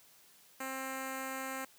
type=tone with notch filter; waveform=5% pulse; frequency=264.8 Hz; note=C4; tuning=21 cents sharp; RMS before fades=-40 dBFS; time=0.6-1.65 s; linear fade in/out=5 ms; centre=3400 Hz; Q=1.2; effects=white hiss -62 dBFS RMS until 1.78 s + high-pass 80 Hz 12 dB/octave